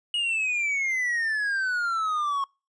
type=exponential sweep; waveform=triangle; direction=down; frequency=2900 to 1092 Hz; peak=-22 dBFS; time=0.14-2.44 s; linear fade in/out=2 ms; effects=noise-tail reverb RT60 0.3 s tail -26 dB re dry + resampled to 22050 Hz